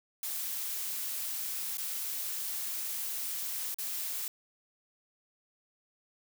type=noise with dropouts; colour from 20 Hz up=blue; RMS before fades=-36 dBFS; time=0.23-4.28 s; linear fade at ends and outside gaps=2 ms; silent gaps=1.772-1.781 / 3.744-3.785 s; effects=none